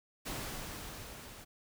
pink noise with level ramp, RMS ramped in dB -39 to -51 dBFS, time 0.25-1.45 s, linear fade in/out 20 ms, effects none

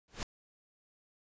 pink noise with exponential growth, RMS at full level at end -33 dBFS, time 0.08-0.23 s, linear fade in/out 1 ms, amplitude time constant 32 ms, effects resampled to 16000 Hz

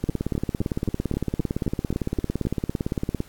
two click trains, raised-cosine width 3 ms, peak -11 / -12 dBFS, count 57 / 10, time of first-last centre 0.04-3.204 / 0.09-2.452 s, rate 17.7 / 3.81 Hz, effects pink hiss -52 dBFS RMS until 3.28 s + AAC 64 kbps

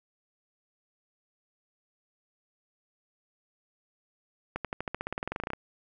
accelerating click train, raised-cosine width 0.5 ms, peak -17 dBFS, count 19, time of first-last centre 4.56-5.534 s, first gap 87 ms, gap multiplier 0.94, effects none

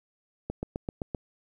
click train, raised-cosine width 2 ms, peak -18 dBFS, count 6, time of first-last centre 0.5-1.148 s, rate 7.72 Hz, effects 10-bit

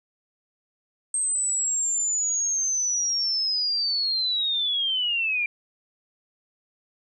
sine linear sweep, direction down, 8372 to 2358 Hz, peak -22 dBFS, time 1.14-5.46 s, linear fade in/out 2 ms, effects none

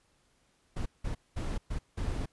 brown noise bursts at uneven times, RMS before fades -33 dBFS, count 5, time 0.76-0.86 / 1.04-1.15 / 1.36-1.58 / 1.7-1.79 / 1.97-2.26 s, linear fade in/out 10 ms, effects pink hiss -70 dBFS RMS until 2.32 s + resampled to 24000 Hz

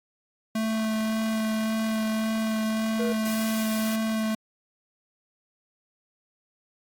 square tone with vibrato, 220 Hz, A3, in tune, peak -25 dBFS, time 0.55-4.35 s, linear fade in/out 5 ms, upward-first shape sine, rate 1.8 Hz, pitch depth 10 cents each way
triangle tone, 479.2 Hz, A#4, 48 cents sharp, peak -25 dBFS, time 2.99-3.13 s, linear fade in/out 10 ms
white noise, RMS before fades -37 dBFS, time 3.25-3.96 s, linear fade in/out 2 ms
effects AAC 64 kbps

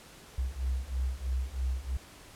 sine beating tone pair, 62.9 / 66 Hz, B1 / C2, +32 / +16 cents, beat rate 3.1 Hz, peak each -33 / -32 dBFS, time 0.38-1.97 s, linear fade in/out 5 ms, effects pink hiss -52 dBFS RMS until 2.35 s + low-pass 12000 Hz 12 dB/octave

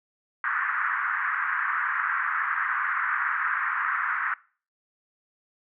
white band-pass noise, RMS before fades -27 dBFS, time 0.44-4.34 s, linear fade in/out 2 ms, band 1100 to 1800 Hz, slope 48 dB/octave, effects noise-tail reverb RT60 0.4 s tail -22 dB re dry

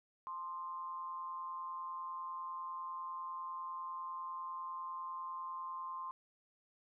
sine tone with amplitude modulation, 1050 Hz, C6, 6 cents sharp, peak -38 dBFS, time 0.27-6.11 s, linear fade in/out 0 ms, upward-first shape sine, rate 170 Hz, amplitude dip 55%, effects none

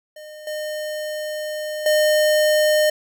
square tone with level steps, 610 Hz, D#5, 34 cents flat, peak -37 / -26 / -15 dBFS, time 0.16-2.9 s, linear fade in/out 5 ms, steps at 0.47 / 1.86 s, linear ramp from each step 2 ms, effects none

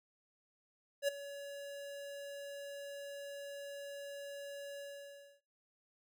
square tone with ADSR envelope, 565 Hz, C#5, 33 cents sharp, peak -29 dBFS, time 1.02-5.41 s, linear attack 62 ms, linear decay 10 ms, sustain -16 dB, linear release 620 ms, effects noise-tail reverb RT60 0.4 s tail -24 dB re dry

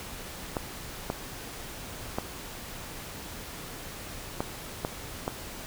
clicks, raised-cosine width 1 ms, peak -14 dBFS, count 6, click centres 0.568 / 1.101 / 2.185 / 4.405 / 4.849 / 5.279 s, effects pink hiss -41 dBFS RMS until 5.66 s

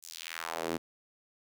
sawtooth tone with high-pass filter sweep, 82.41 Hz, E2, in tune, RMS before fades -38 dBFS, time 0.02-0.78 s, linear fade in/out 20 ms, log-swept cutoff 7700 to 250 Hz, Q 1.6, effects none

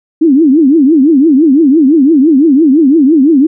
sine tone with vibrato, 293.7 Hz, D4, in tune, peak -3 dBFS, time 0.21-3.47 s, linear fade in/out 10 ms, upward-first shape triangle, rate 5.9 Hz, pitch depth 280 cents each way, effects none

